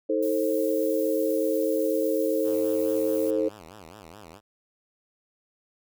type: chord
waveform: sine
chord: A diminished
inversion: second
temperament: just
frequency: 316.8 / 440 / 528 Hz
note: Eb4 / A4 / C5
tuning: +31 / 0 / +16 cents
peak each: -27 / -26 / -26 dBFS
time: 0.09-3.49 s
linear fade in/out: 10 ms
type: noise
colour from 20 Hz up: violet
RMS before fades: -41 dBFS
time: 0.22-3.31 s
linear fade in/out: 10 ms
type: tone with vibrato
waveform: 5% pulse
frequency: 92.5 Hz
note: F#2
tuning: in tune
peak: -33 dBFS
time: 2.43-4.41 s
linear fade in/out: 50 ms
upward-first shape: sine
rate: 4.7 Hz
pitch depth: 280 cents each way
effects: none